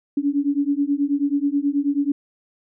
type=beating tone pair; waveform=sine; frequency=280 / 289.3 Hz; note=C#4 / D4; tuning=+18 / -26 cents; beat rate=9.3 Hz; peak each=-21 dBFS; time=0.17-2.12 s; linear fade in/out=5 ms; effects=none